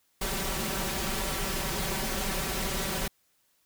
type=noise with comb filter; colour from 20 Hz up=pink; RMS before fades=-31 dBFS; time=0.21-3.08 s; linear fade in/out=5 ms; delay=5.2 ms; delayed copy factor=+0.9; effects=white hiss -70 dBFS RMS until 3.65 s

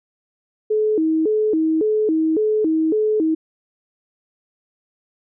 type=tone with vibrato; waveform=sine; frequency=369.7 Hz; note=F#4; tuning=1 cent flat; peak=-15 dBFS; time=0.7-3.35 s; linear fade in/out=10 ms; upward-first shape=square; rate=1.8 Hz; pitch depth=260 cents each way; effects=none

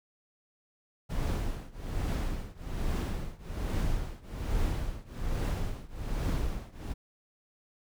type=noise with tremolo; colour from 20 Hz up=brown; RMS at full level=-28 dBFS; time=1.09-6.94 s; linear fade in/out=20 ms; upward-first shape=triangle; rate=1.2 Hz; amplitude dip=95%; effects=none

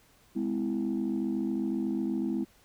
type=chord; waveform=sine; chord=Ab augmented; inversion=none; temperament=equal with one note detuned; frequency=207.7 / 255.8 / 329.6 Hz; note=Ab3 / C4 / E4; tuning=0 / -39 / 0 cents; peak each=-31 dBFS; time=0.35-2.45 s; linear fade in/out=20 ms; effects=tanh soft clip ceiling -22 dBFS + pink hiss -62 dBFS RMS until 2.64 s

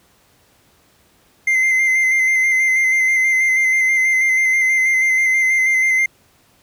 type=tone with vibrato; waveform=triangle; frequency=2076 Hz; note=C7; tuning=14 cents flat; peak=-11 dBFS; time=1.47-6.06 s; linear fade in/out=5 ms; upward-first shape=square; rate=6.2 Hz; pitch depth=21 cents each way; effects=pink hiss -55 dBFS RMS until 6.62 s + high-pass 60 Hz 12 dB/octave

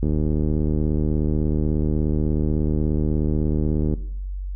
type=click train; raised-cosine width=3 ms; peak=-10 dBFS; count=300; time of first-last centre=0.03-3.938 s; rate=76.5 Hz; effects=noise-tail reverb RT60 0.7 s tail -17 dB re dry + added 47 Hz sine -26 dBFS peak until 4.55 s

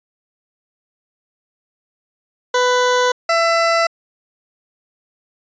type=tone pair in turn; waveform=20% pulse; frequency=497.4 / 668.4 Hz; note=B4 / E5; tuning=+12 / +24 cents; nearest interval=perfect fourth; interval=512 cents; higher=second; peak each=-8 dBFS; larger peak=neither; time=2.54-3.12 / 3.29-3.87 s; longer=neither; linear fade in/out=5 ms; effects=resampled to 16000 Hz

